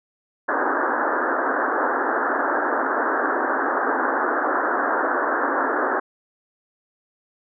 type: band-pass noise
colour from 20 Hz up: white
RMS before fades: -22 dBFS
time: 0.48-6 s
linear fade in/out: 10 ms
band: 250 to 1700 Hz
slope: 96 dB/octave
effects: none